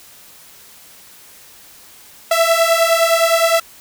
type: beating tone pair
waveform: sawtooth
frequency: 659.3 / 669 Hz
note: E5 / E5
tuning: 0 / +25 cents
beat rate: 9.7 Hz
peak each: -11 dBFS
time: 2.31-3.6 s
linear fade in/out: 5 ms
effects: white hiss -43 dBFS RMS until 3.8 s